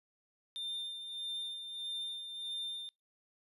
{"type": "tone with tremolo", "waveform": "triangle", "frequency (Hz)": 3603, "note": "A7", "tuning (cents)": 40, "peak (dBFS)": -35, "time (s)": [0.56, 2.89], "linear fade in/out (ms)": 0, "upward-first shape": "sine", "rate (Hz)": 1.6, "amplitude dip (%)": 50, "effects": ["noise-tail reverb RT60 0.2 s tail -25 dB re dry", "resampled to 32000 Hz"]}